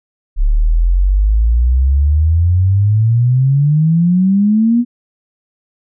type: exponential sweep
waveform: sine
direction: up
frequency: 34.65 to 244.8 Hz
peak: -8 dBFS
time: 0.36-4.85 s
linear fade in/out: 50 ms
effects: none